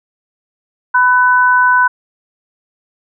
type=tone pair together; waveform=sine; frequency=997.2 / 1500 Hz; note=B5 / F#6; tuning=+16 / +23 cents; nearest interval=perfect fifth; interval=707 cents; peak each=-10 dBFS; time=0.94-1.88 s; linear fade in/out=10 ms; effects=none